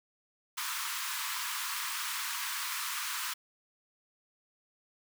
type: high-pass noise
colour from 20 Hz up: pink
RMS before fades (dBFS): -36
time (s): 0.57-3.34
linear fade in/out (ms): 10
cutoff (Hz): 940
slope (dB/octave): 96
effects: none